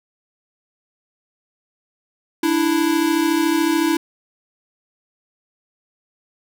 square tone pair together, 295.8 / 329.6 Hz, D4 / E4, +13 / 0 cents, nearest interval major second, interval 187 cents, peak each -21 / -18 dBFS, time 2.43-3.97 s, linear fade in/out 5 ms, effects none

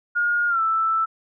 sine tone with pitch glide, 1426 to 1322.8 Hz, F6 to E6, +36 to +6 cents, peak -18 dBFS, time 0.15-1.06 s, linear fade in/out 20 ms, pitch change -130 cents, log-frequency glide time 0.48-0.61 s, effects none

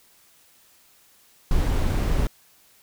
brown noise, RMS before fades -21 dBFS, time 1.51-2.27 s, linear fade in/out 2 ms, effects white hiss -57 dBFS RMS until 2.82 s

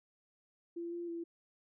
sine tone with pitch steps, 340.7 / 344.9 / 337.3 Hz, F4 / F4 / E4, -43 / -22 / +40 cents, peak -38 dBFS, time 0.76-1.24 s, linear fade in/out 10 ms, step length 160 ms, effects none

